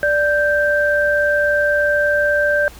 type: tone pair together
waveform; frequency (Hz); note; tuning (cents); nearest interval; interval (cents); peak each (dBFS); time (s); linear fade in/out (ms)
sine; 587.3 / 1567.9; D5 / G6; 0 / 0; octave + perfect fourth; 1700; -16; 0.03-2.68; 0
effects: added 60 Hz sine -39 dBFS peak until 2.79 s + pink hiss -42 dBFS RMS until 2.79 s